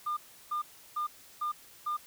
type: tone bursts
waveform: sine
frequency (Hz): 1206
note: D6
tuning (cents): +46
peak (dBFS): -28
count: 5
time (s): 0.06-1.97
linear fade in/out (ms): 10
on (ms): 110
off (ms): 340
effects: tanh soft clip ceiling -27 dBFS + white hiss -55 dBFS RMS until 2.06 s